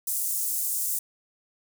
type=high-pass noise; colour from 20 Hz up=pink; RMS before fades=-28 dBFS; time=0.07-0.99 s; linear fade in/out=5 ms; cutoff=7900 Hz; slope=24 dB/octave; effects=none